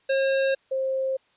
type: tone pair in turn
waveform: square / sine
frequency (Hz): 539 / 530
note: C#5 / C5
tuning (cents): -49 / +22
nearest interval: unison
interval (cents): 29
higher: first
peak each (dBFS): -21 / -23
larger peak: first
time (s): 0.09-0.55 / 0.71-1.17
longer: neither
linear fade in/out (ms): 10
effects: white hiss -64 dBFS RMS until 1.36 s + resampled to 8000 Hz